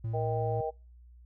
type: tone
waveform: triangle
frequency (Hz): 112.8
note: A2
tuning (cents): +44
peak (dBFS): -29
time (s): 0.04-0.61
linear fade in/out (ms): 5
type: harmonic tone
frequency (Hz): 157.5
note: D#3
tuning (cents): +21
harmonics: 3 / 4 / 5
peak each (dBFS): -33 / -36 / -35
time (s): 0.13-0.71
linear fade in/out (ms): 20
effects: noise-tail reverb RT60 0.3 s tail -26 dB re dry + added 60 Hz sine -51 dBFS peak until 1.25 s